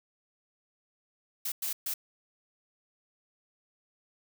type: noise bursts at uneven times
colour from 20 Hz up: blue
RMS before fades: -33 dBFS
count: 3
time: 1.45-1.52 / 1.62-1.73 / 1.86-1.94 s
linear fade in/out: 5 ms
effects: none